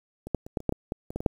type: clicks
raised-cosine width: 2 ms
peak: -24 / -11 / -27 / -13 / -28 / -10 / -15 / -16 / -24 / -18 / -19 / -7 dBFS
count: 12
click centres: 0.27 / 0.347 / 0.465 / 0.572 / 0.604 / 0.693 / 0.724 / 0.921 / 1.105 / 1.16 / 1.205 / 1.262 s
effects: 8-bit